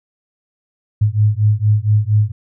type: beating tone pair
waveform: sine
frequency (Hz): 103.83 / 108.13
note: G#2 / A2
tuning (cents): 0 / -30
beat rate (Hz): 4.3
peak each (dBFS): -14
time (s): 1.01-2.32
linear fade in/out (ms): 10
effects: none